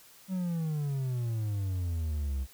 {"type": "exponential sweep", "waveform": "triangle", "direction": "down", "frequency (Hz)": [191.7, 64.3], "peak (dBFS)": -27, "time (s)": [0.28, 2.47], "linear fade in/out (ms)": 50, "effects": ["white hiss -56 dBFS RMS until 2.53 s"]}